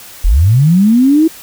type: linear sweep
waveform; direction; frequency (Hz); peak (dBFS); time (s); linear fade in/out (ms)
sine; up; 33.35 to 329.6; -5; 0.24-1.28; 10
effects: white hiss -34 dBFS RMS until 1.42 s